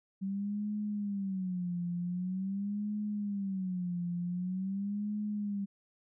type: tone with vibrato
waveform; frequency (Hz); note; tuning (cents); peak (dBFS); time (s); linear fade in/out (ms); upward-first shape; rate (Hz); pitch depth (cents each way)
sine; 191.2; G3; -43; -32; 0.21-5.66; 20; sine; 0.45; 160
effects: none